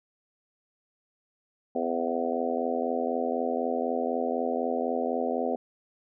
harmonic tone with a mistuned harmonic, 84 Hz, E2, 33 cents sharp, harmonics 3 / 4 / 5 / 6 / 7 / 8 / 9, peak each -32 / -38 / -33 / -32 / -35 / -34 / -34 dBFS, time 1.75-5.56 s, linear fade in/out 5 ms, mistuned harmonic 9, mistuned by -28 cents, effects none

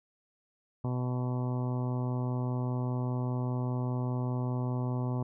harmonic tone, 125 Hz, B2, 21 cents sharp, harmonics 1 / 2 / 3 / 4 / 5 / 6 / 7 / 8 / 9, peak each -30 / -36 / -42 / -46 / -45 / -49 / -46 / -48 / -51 dBFS, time 0.84-5.23 s, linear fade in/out 5 ms, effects none

